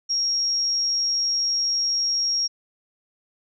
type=tone; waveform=sine; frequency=5588 Hz; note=F8; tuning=in tune; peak=-20 dBFS; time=0.09-2.48 s; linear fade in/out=20 ms; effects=none